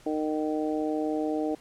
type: harmonic tone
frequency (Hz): 154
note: D#3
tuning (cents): -17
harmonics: 2 / 3 / 4 / 5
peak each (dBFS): -28 / -32 / -34 / -36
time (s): 0.06-1.55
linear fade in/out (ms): 5
effects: pink hiss -55 dBFS RMS until 1.6 s + low-pass 10000 Hz 12 dB/octave